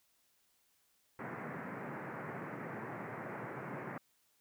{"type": "band-pass noise", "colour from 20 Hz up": "pink", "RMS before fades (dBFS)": -44, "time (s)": [1.19, 3.98], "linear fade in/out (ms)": 2, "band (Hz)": [120, 2100], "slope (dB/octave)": 48, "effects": ["white hiss -74 dBFS RMS until 4.4 s"]}